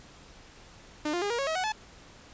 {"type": "tone with pitch steps", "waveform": "sawtooth", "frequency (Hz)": [301.6, 350.5, 407.3, 473.3, 550, 639.1, 742.6, 863], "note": ["D4", "F4", "G#4", "A#4", "C#5", "D#5", "F#5", "A5"], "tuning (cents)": [46, 6, -34, 26, -14, 46, 6, -34], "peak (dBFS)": -24, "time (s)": [1.05, 1.722], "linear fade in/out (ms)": 5, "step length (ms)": 84, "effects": ["pink hiss -52 dBFS RMS until 2.33 s", "resampled to 16000 Hz"]}